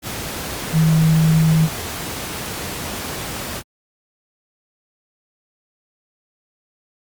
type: tone in noise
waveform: sine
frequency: 159.7 Hz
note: D#3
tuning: 45 cents sharp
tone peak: -11 dBFS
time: 0.72-1.69 s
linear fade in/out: 50 ms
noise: pink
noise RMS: -27 dBFS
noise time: 0.02-3.63 s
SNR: +13 dB
effects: high-pass 60 Hz 12 dB/octave + Opus 48 kbps